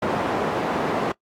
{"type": "band-pass noise", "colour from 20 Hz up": "white", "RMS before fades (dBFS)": -24, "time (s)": [0.02, 1.12], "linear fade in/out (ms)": 5, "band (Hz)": [160, 790], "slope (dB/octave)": 12, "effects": ["noise-tail reverb RT60 0.1 s tail -21 dB re dry", "AAC 64 kbps"]}